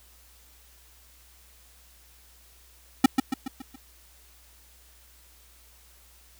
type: tone with echo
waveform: square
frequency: 264.2 Hz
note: C4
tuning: 17 cents sharp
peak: -12 dBFS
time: 3.04-3.06 s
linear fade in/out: 5 ms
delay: 140 ms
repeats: 5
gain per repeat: -6 dB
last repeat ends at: 3.76 s
effects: added 60 Hz sine -57 dBFS peak until 6.39 s + white hiss -57 dBFS RMS until 6.39 s